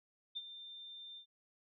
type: tone with ADSR envelope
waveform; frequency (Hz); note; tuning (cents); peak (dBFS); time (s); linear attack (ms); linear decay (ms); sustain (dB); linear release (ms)
sine; 3590; A7; +34; -37; 0.35-1.26; 19; 39; -11; 87
effects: none